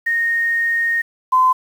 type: tone pair in turn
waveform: sine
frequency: 1853 / 1025.9 Hz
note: A#6 / C6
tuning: -11 / -34 cents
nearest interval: minor seventh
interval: 1023 cents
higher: first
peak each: -15 / -10 dBFS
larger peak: second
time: 0.06-1.02 / 1.32-1.53 s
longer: first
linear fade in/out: 10 ms
effects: 7-bit